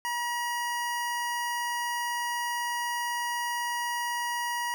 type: tone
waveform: 25% pulse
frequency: 958 Hz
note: A#5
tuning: 47 cents sharp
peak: -25 dBFS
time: 0.05-4.74 s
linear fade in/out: 0 ms
effects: none